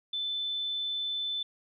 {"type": "tone", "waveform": "sine", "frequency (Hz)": 3520, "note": "A7", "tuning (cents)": 0, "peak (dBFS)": -30, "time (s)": [0.13, 1.43], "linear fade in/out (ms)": 5, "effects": []}